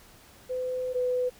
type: tone pair in turn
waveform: sine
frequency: 507 / 499.7 Hz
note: B4 / B4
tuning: +45 / +20 cents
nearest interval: unison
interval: 25 cents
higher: first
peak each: -28 / -24 dBFS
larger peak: second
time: 0.49-0.94 / 0.94-1.3 s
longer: first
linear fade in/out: 20 ms
effects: pink hiss -54 dBFS RMS until 1.39 s